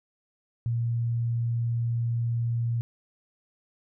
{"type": "tone", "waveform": "sine", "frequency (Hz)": 117.3, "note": "A#2", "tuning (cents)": 11, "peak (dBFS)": -24, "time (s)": [0.66, 2.81], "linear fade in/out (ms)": 0, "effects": []}